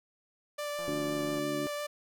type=tone with vibrato; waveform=sawtooth; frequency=587.3 Hz; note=D5; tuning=in tune; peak=-30 dBFS; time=0.58-1.87 s; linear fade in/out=10 ms; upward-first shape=sine; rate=5.8 Hz; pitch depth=10 cents each way
type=click train; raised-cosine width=1 ms; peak=-35 dBFS; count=104; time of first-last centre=0.79-1.389 s; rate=172 Hz
type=harmonic tone; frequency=73.3 Hz; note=D2; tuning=3 cents flat; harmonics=2 / 3 / 4 / 5; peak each=-42 / -44 / -34 / -38 dBFS; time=0.88-1.67 s; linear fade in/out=0 ms
effects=none